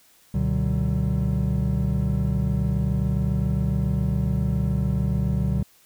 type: tone cluster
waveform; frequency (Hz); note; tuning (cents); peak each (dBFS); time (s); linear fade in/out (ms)
triangle; 69.7 / 122 / 149.2 / 189.5; C#2 / B2 / D3 / F#3; +10 / -21 / +28 / +42; -24; 0.34-5.63; 5
effects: white hiss -57 dBFS RMS until 5.85 s